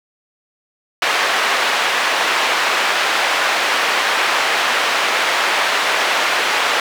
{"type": "band-pass noise", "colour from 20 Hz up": "white", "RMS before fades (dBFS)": -17, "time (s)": [1.02, 6.8], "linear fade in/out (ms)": 2, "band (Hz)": [570, 2400], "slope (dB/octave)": 12, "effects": []}